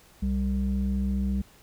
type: tone pair together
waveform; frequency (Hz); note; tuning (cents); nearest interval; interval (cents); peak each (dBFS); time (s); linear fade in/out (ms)
sine; 65.41 / 196.01; C2 / G3; 0 / 0; octave + perfect fifth; 1900; -25; 0.22-1.42; 10
effects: tanh soft clip ceiling -20 dBFS + pink hiss -56 dBFS RMS until 1.62 s